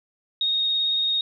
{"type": "tone with vibrato", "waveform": "sine", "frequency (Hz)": 3729, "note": "A#7", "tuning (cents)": 0, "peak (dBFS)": -20, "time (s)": [0.41, 1.21], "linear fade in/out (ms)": 2, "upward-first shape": "sine", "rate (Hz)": 18, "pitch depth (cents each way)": 14, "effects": []}